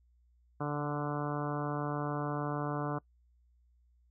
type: harmonic tone with a mistuned harmonic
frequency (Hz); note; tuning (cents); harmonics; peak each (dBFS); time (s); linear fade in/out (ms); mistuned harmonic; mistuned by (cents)
146.83; D3; 0; 1 / 2 / 3 / 4 / 5 / 6 / 7 / 8 / 9 / 10; -36 / -38 / -41 / -42 / -42 / -47 / -43 / -44 / -46 / -49; 0.6-2.99; 10; 1; -18
effects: noise-tail reverb RT60 0.1 s tail -23 dB re dry + added 60 Hz sine -64 dBFS peak until 4.1 s